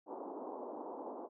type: band-pass noise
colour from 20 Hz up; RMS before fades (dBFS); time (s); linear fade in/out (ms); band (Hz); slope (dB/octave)
pink; -45; 0.06-1.29; 50; 260 to 1000; 48
effects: none